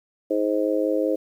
harmonic tone, 105.3 Hz, G#2, 24 cents sharp, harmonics 3 / 4 / 5 / 6, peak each -24 / -27 / -23 / -31 dBFS, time 0.3-1.16 s, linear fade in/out 10 ms, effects 9-bit

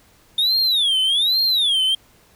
triangle tone with vibrato, 3588 Hz, A7, 33 cents sharp, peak -14 dBFS, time 0.38-1.95 s, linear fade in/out 5 ms, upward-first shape sine, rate 1.2 Hz, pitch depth 280 cents each way, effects pink hiss -54 dBFS RMS until 2.35 s

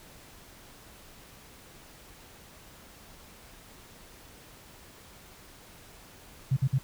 sine tone bursts, 132.9 Hz, C3, 27 cents sharp, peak -21 dBFS, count 3, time 6.51-6.786 s, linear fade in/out 10 ms, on 58 ms, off 51 ms, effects pink hiss -52 dBFS RMS until 6.83 s

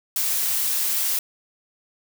blue noise, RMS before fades -23 dBFS, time 0.16-1.19 s, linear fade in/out 2 ms, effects none

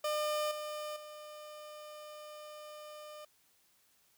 30% pulse tone with level steps, 603 Hz, D5, 46 cents sharp, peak -29 / -36 / -44 dBFS, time 0.04-3.25 s, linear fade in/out 5 ms, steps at 0.51 / 0.96 s, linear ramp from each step 5 ms, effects white hiss -70 dBFS RMS until 4.17 s

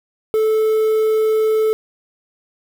triangle tone with quantisation, 436.6 Hz, A4, 13 cents flat, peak -11 dBFS, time 0.34-1.73 s, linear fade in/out 0 ms, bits 6, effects none

